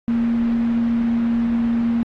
sine tone in noise, 233.1 Hz, A#3, in tune, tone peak -16 dBFS, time 0.08-2.03 s, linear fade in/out 0 ms, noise pink, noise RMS -34 dBFS, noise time 0.08-2.03 s, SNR +15 dB, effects low-pass 2000 Hz 12 dB/octave + AAC 32 kbps

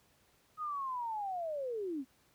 sine linear sweep, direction down, 1265 to 246.9 Hz, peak -35 dBFS, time 0.57-2.05 s, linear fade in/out 50 ms, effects pink hiss -69 dBFS RMS until 2.34 s + high-pass 60 Hz 12 dB/octave

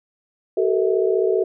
sine tone cluster, 379.6 / 439.3 / 474.7 / 647 Hz, F#4 / A4 / A#4 / E5, +44 / -3 / +31 / -32 cents, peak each -19 / -20 / -26 / -26 dBFS, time 0.57-1.44 s, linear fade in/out 5 ms, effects none

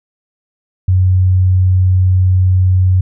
sine tone, 92.5 Hz, F#2, in tune, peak -7 dBFS, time 0.88-3.01 s, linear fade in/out 5 ms, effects none

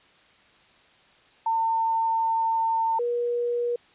sine tone pair in turn, 903 / 479.5 Hz, A5 / A#4, +45 / +49 cents, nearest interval major seventh, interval 1096 cents, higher first, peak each -21 / -23 dBFS, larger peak first, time 1.46-2.99 / 2.99-3.76 s, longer first, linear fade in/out 5 ms, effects white hiss -57 dBFS RMS until 3.94 s + resampled to 8000 Hz

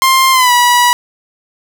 sawtooth tone with pitch glide, 1055 to 973 Hz, C6 to B5, +14 to -26 cents, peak -3 dBFS, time 0.02-0.93 s, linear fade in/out 0 ms, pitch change -140 cents, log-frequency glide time 0.32-0.52 s, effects none

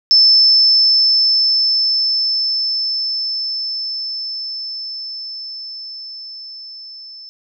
sine tone with level ramp, 5274 Hz, E8, in tune, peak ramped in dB -6 to -33 dBFS, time 0.11-7.29 s, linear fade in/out 0 ms, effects none

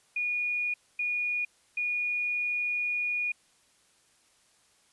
sine tone bursts at uneven times, 2447 Hz, D#7, 29 cents flat, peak -27 dBFS, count 3, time 0.16-0.74 / 0.99-1.45 / 1.77-3.32 s, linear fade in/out 5 ms, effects white hiss -65 dBFS RMS until 4.92 s + resampled to 24000 Hz

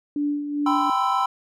sine tone with tremolo, 291.3 Hz, D4, 14 cents flat, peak -20 dBFS, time 0.16-0.9 s, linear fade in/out 2 ms, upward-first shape sine, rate 2.5 Hz, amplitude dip 55%
triangle chord, C major seventh, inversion second, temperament equal with one note detuned, 784 / 987.8 / 1035.1 / 1318.5 Hz, G5 / B5 / C6 / E6, 0 / 0 / -19 / 0 cents, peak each -23 dBFS, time 0.66-1.26 s, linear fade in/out 5 ms
effects none

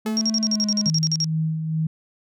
triangle tone with pitch glide, 220 to 209.3 Hz, A3 to G#3, 0 to +14 cents, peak -20 dBFS, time 0.05-0.9 s, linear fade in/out 20 ms, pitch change -86 cents, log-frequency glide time 0.36-0.7 s
sawtooth tone with exponential decay, 430 Hz, A4, 40 cents flat, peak -22 dBFS, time 0.06-0.37 s, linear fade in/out 1 ms, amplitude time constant 67 ms
sine tone bursts, 5588 Hz, F8, in tune, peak -19 dBFS, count 13, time 0.17-1.243 s, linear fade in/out 0 ms, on 41 ms, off 45 ms
sine tone with tremolo, 158.7 Hz, D#3, 35 cents sharp, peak -19 dBFS, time 0.86-1.87 s, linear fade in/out 5 ms, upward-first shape sine, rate 2.3 Hz, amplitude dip 45%
effects none

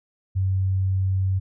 sine tone, 95 Hz, F#2, 46 cents sharp, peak -19 dBFS, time 0.35-1.4 s, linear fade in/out 20 ms, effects none

